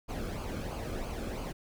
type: noise with flanger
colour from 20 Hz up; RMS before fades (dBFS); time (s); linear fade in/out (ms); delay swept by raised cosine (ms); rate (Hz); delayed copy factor
brown; -37; 0.08-1.53; 20; 0.53 to 1.09; 3; -0.6
effects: none